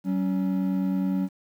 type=tone pair together; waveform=triangle; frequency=189.4 / 279.1 Hz; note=F#3 / C#4; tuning=+41 / +12 cents; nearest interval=perfect fifth; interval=671 cents; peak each=-22 / -26 dBFS; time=0.04-1.29 s; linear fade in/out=50 ms; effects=9-bit